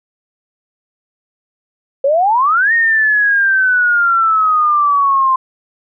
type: exponential two-way sweep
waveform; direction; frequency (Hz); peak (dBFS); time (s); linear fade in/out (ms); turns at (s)
sine; up then down; 530 to 1864.7 to 1041; -9; 2.04-5.36; 5; 2.73
effects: none